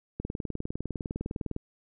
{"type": "click train", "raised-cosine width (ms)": 3, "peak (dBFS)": -20, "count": 28, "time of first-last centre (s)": [0.2, 1.564], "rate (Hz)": 19.8, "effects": []}